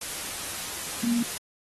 sine tone in noise, 236.4 Hz, A#3, 24 cents sharp, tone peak -22 dBFS, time 1.03-1.23 s, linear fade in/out 5 ms, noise white, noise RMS -34 dBFS, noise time 0.01-1.38 s, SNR +9 dB, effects AAC 32 kbps

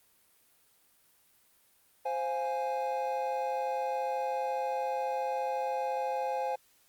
triangle chord, F minor, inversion second, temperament equal, 523.3 / 698.5 / 830.6 Hz, C5 / F5 / Ab5, 0 / 0 / 0 cents, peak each -32 / -36 / -31 dBFS, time 2.05-6.56 s, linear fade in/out 10 ms, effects white hiss -66 dBFS RMS until 6.88 s + Opus 32 kbps

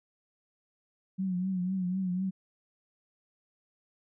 sine tone with vibrato, 185 Hz, F#3, in tune, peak -28 dBFS, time 1.18-2.31 s, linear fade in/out 20 ms, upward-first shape triangle, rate 4 Hz, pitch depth 77 cents each way, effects none

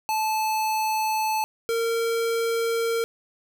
square tone pair in turn, 870 / 459.6 Hz, A5 / A#4, -20 / -25 cents, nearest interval major seventh, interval 1105 cents, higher first, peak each -23 dBFS, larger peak neither, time 0.09-1.44 / 1.69-3.04 s, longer neither, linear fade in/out 0 ms, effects none

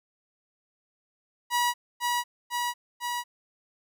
sawtooth tone with echo, 967 Hz, B5, 37 cents flat, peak -19 dBFS, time 1.5-1.74 s, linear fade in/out 50 ms, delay 500 ms, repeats 3, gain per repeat -2 dB, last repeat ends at 3.24 s, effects none

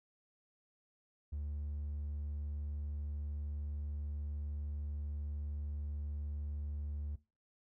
triangle tone, 73.42 Hz, D2, in tune, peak -35 dBFS, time 1.32-7.16 s, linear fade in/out 10 ms, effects noise-tail reverb RT60 0.3 s tail -20 dB re dry + tanh soft clip ceiling -31 dBFS

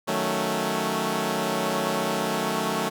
10% pulse chord, D# half-diminished seventh, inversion none, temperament equal, 155.56 / 185 / 220 / 277.2 Hz, D#3 / F#3 / A3 / C#4, 0 / 0 / 0 / 0 cents, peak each -24 / -21 / -19 / -24 dBFS, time 0.07-2.9 s, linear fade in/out 20 ms, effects none

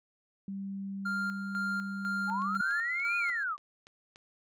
sine tone, 196 Hz, G3, in tune, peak -35 dBFS, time 0.48-2.61 s, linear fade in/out 2 ms
triangle tone with tremolo, 1396.9 Hz, F6, in tune, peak -29 dBFS, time 1.05-3.44 s, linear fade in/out 10 ms, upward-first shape square, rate 2 Hz, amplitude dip 65%
sine linear two-way sweep, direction up then down, 810 to 2489 to 1118 Hz, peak -30 dBFS, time 2.27-3.57 s, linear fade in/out 50 ms, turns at 3.17 s
click train, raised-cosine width 0.2 ms, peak -35 dBFS, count 7, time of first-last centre 2.42-4.159 s, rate 3.45 Hz
effects none

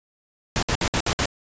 pink noise bursts, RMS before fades -22 dBFS, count 6, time 0.56-1.256 s, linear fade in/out 0 ms, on 66 ms, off 60 ms, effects resampled to 16000 Hz

